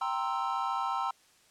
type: chord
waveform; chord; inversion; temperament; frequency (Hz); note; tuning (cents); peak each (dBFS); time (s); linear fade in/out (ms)
triangle; C dominant seventh; second; equal; 784 / 932.3 / 1046.5 / 1318.5; G5 / Bb5 / C6 / E6; 0 / 0 / 0 / 0; -33; 0.01-1.11; 5
effects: white hiss -63 dBFS RMS until 1.5 s + low-pass 9000 Hz 12 dB/octave